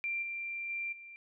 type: tone with level steps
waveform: sine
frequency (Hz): 2367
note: D7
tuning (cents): +13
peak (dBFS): -32 / -36 / -34 / -47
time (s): 0.04-1.16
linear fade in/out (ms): 0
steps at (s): 0.22 / 0.69 / 0.92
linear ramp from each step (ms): 10
effects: none